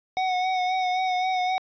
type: tone with vibrato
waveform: square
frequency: 740 Hz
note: F#5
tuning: in tune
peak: -23 dBFS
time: 0.17-1.58 s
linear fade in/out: 0 ms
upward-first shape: sine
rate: 3.8 Hz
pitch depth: 29 cents each way
effects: resampled to 11025 Hz + 10-bit